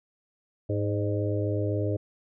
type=harmonic tone with a mistuned harmonic; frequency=103.83 Hz; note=G#2; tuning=in tune; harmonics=1 / 3 / 4 / 5 / 6; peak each=-27 / -32 / -33 / -34 / -35 dBFS; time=0.69-1.97 s; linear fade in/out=10 ms; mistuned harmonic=6; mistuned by=-46 cents; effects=none

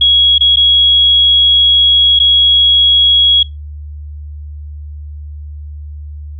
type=tone with dropouts; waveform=sine; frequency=3322 Hz; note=G#7; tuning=in tune; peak=-5 dBFS; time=0.01-3.43 s; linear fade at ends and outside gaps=5 ms; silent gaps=0.382-0.407 / 0.56-0.569 / 2.191-2.199 s; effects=noise-tail reverb RT60 0.2 s tail -22 dB re dry + added 74 Hz sine -24 dBFS peak until 6.39 s

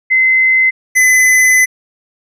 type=tone pair in turn; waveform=sine / square; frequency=2055 / 2021 Hz; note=C7 / B6; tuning=-32 / +39 cents; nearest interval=unison; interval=29 cents; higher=first; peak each=-7 dBFS; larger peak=neither; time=0.1-0.71 / 0.95-1.66 s; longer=second; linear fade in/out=20 ms; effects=resampled to 32000 Hz

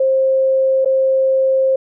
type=tone with dropouts; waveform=sine; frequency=530 Hz; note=C5; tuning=22 cents sharp; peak=-11 dBFS; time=0-1.76 s; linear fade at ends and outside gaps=5 ms; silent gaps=0.848-0.857 s; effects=none

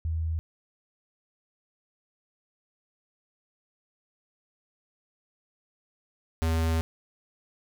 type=tone pair in turn; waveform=sine / square; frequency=80.7 / 81.4 Hz; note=E2 / E2; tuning=-36 / -21 cents; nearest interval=unison; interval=15 cents; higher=second; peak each=-26 / -24 dBFS; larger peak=second; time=0.05-0.39 / 6.42-6.81 s; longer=second; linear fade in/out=0 ms; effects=none

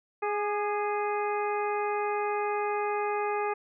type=harmonic tone with a mistuned harmonic; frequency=415.3 Hz; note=G#4; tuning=in tune; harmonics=1 / 2 / 3 / 4 / 5 / 6; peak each=-30 / -31 / -35 / -42 / -41 / -41 dBFS; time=0.22-3.54 s; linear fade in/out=10 ms; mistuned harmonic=3; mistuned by=-34 cents; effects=none

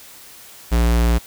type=tone; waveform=square; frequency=58.4 Hz; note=A#1; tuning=4 cents sharp; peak=-14 dBFS; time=0.71-1.19 s; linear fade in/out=20 ms; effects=white hiss -42 dBFS RMS until 1.26 s

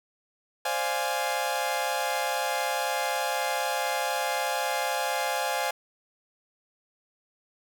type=chord; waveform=sawtooth; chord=D half-diminished seventh; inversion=third; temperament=equal; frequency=523.3 / 587.3 / 698.5 / 830.6 Hz; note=C5 / D5 / F5 / Ab5; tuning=0 / 0 / 0 / 0 cents; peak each=-29 / -31 / -28 / -26 dBFS; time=0.65-5.71 s; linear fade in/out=5 ms; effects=none

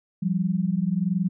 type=tone pair together; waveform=sine; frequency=172.39 / 193.5 Hz; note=F3 / G3; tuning=-22 / -22 cents; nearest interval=major second; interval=200 cents; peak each=-24 dBFS; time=0.22-1.29 s; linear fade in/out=10 ms; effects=none

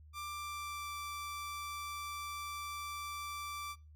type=tone with pitch glide; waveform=sawtooth; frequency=1183 to 1169.4 Hz; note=D6 to D6; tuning=+12 to -8 cents; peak=-37 dBFS; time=0.13-3.76 s; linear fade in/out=50 ms; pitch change=-20 cents; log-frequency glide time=0.27-0.95 s; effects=noise-tail reverb RT60 0.3 s tail -23 dB re dry + added 76 Hz sine -54 dBFS peak until 3.95 s

